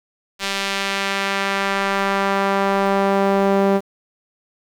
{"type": "tone with band-pass filter sweep", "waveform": "sawtooth", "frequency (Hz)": 196.7, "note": "G3", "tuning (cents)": 6, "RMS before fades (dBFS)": -19, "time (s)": [0.39, 3.81], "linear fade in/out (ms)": 50, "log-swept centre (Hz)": [3600, 490], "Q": 0.88, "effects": ["7-bit"]}